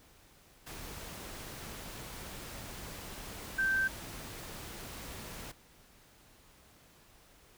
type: tone in noise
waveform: sine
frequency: 1559 Hz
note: G6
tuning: 10 cents flat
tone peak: -27 dBFS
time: 3.58-3.88 s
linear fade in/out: 10 ms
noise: pink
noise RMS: -45 dBFS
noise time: 0.66-5.52 s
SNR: +15 dB
effects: pink hiss -61 dBFS RMS until 7.57 s